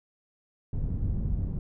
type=low-pass noise; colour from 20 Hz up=pink; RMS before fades=-29 dBFS; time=0.73-1.59 s; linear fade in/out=2 ms; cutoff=150 Hz; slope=12 dB/octave; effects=none